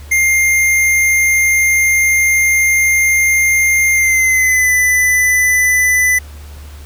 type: tone with pitch glide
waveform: square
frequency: 2112 to 1998.1 Hz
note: C7 to B6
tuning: +16 to +20 cents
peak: -10 dBFS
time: 0.11-6.19 s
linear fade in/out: 10 ms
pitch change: -96 cents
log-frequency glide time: 3.93-4.72 s
effects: added 73 Hz sine -30 dBFS peak until 6.85 s + pink hiss -41 dBFS RMS until 6.85 s